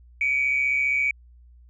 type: tone pair together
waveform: sine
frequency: 2276 / 2411 Hz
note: C#7 / D7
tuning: +45 / +45 cents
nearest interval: minor second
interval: 100 cents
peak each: -20 / -27 dBFS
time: 0.21-1.11 s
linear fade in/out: 2 ms
effects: tanh soft clip ceiling -13 dBFS + added 60 Hz sine -48 dBFS peak until 1.69 s